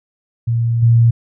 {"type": "tone with level steps", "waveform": "sine", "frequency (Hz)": 116.54, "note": "A#2", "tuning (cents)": 0, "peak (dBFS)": [-13, -7], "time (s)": [0.47, 1.11], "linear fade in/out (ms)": 10, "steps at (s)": 0.82, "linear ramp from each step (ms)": 10, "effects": []}